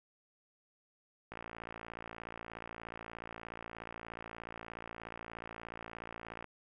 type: click train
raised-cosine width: 0.5 ms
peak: -29 dBFS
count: 292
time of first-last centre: 1.32-6.443 s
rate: 56.8 Hz
effects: none